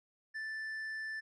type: tone with tanh clipping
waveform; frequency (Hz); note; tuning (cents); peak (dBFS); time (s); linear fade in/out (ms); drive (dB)
sine; 1761; A6; +1; -39; 0.34-1.21; 20; 5
effects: none